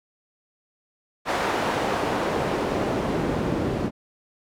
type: noise with band-pass filter sweep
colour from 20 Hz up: pink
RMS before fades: -25 dBFS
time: 1.25-3.91 s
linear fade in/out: 50 ms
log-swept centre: 890 to 230 Hz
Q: 0.74
effects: none